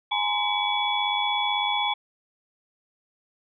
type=tone cluster; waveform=sine; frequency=834 / 930 / 1028 / 2278 / 3405 Hz; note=G#5 / A#5 / C6 / C#7 / G#7; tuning=+7 / -4 / -31 / +47 / +42 cents; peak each=-27 / -31 / -32 / -30 / -27 dBFS; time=0.11-1.94 s; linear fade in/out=10 ms; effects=none